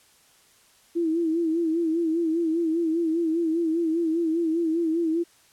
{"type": "tone with vibrato", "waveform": "sine", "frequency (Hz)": 329, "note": "E4", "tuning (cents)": -3, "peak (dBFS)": -21, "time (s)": [0.95, 5.24], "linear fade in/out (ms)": 20, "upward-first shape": "sine", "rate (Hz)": 5, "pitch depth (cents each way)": 73, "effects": ["white hiss -58 dBFS RMS until 5.52 s", "low-pass 11000 Hz 12 dB/octave"]}